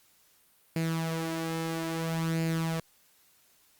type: tone with flanger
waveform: sawtooth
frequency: 163.4 Hz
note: E3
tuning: 15 cents flat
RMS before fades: -31 dBFS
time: 0.76-2.8 s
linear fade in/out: 2 ms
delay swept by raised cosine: 0.42 to 3.82 ms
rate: 0.6 Hz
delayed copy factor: +0.55
effects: white hiss -64 dBFS RMS until 3.79 s + Opus 48 kbps